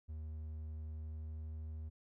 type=tone with pitch glide; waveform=triangle; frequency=77.78 to 78.28 Hz; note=D#2 to D#2; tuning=0 to +11 cents; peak=-40 dBFS; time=0.08-1.9 s; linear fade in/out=20 ms; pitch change=+11 cents; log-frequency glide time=0.83-1.53 s; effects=none